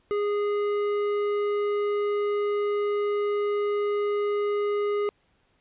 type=tone with tanh clipping; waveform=sine; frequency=412.1 Hz; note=G#4; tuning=13 cents flat; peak=-25 dBFS; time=0.11-5.09 s; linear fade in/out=0 ms; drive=12 dB; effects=pink hiss -67 dBFS RMS until 5.6 s + resampled to 8000 Hz